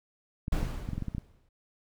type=clicks; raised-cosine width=5 ms; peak=-21 dBFS; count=9; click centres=0.481 / 0.63 / 0.889 / 0.933 / 0.98 / 1.023 / 1.083 / 1.149 / 1.182 s
type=noise with exponential decay; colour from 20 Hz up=brown; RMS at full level=-27 dBFS; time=0.52-1.49 s; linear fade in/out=5 ms; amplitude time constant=210 ms
effects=none